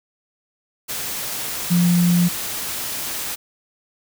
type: tone in noise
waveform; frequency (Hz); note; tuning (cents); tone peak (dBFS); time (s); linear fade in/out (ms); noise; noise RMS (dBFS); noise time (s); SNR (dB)
sine; 175; F3; +4; -13; 1.7-2.29; 20; white; -27; 0.88-3.36; +11
effects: none